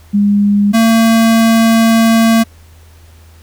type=tone pair in turn; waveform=sine / square; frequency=203.7 / 226.5 Hz; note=G#3 / A#3; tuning=-33 / -50 cents; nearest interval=major second; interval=183 cents; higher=second; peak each=-7 dBFS; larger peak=neither; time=0.13-0.73 / 0.73-2.44 s; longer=second; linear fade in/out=20 ms; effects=added 81 Hz sine -38 dBFS peak until 3.42 s + pink hiss -47 dBFS RMS until 3.42 s